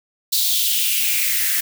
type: noise with high-pass filter sweep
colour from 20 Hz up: blue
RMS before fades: -19 dBFS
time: 0.32-1.61 s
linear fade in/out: 10 ms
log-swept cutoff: 4100 to 1700 Hz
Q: 3.9
effects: none